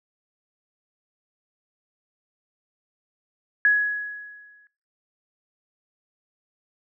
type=tone with exponential decay; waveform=sine; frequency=1677 Hz; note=G#6; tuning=16 cents sharp; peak=-13 dBFS; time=3.65-4.67 s; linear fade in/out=1 ms; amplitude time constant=220 ms; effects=noise-tail reverb RT60 0.6 s tail -25 dB re dry